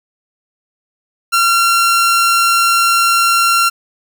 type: tone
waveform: sawtooth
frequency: 1370 Hz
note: F6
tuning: 34 cents flat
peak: -6 dBFS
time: 1.32-3.7 s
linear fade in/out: 20 ms
effects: none